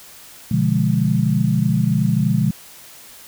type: chord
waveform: sine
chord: B diminished seventh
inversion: none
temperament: equal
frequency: 123.47 / 146.83 / 174.61 / 207.7 Hz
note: B2 / D3 / F3 / Ab3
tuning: 0 / 0 / 0 / 0 cents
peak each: -20 dBFS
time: 0.51-2.51 s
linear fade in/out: 5 ms
effects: white hiss -42 dBFS RMS until 3.27 s